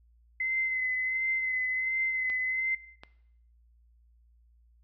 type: tone with vibrato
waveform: sine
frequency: 2049 Hz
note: C7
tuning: 37 cents flat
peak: -27 dBFS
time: 0.4-2.75 s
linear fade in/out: 5 ms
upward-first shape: sine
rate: 1.4 Hz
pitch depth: 23 cents each way
type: clicks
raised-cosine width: 0.3 ms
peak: -28 dBFS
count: 2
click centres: 2.3 / 3.035 s
effects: noise-tail reverb RT60 0.8 s tail -18 dB re dry + added 58 Hz sine -59 dBFS peak until 4.83 s